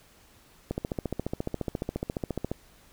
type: click train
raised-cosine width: 2 ms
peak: -16 dBFS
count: 27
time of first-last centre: 0.71-2.516 s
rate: 14.4 Hz
effects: pink hiss -58 dBFS RMS until 2.92 s